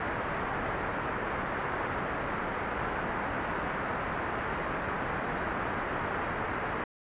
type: low-pass noise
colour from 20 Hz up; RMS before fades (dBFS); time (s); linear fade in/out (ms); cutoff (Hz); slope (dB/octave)
white; -33; 0-6.84; 2; 1700; 24
effects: resampled to 8000 Hz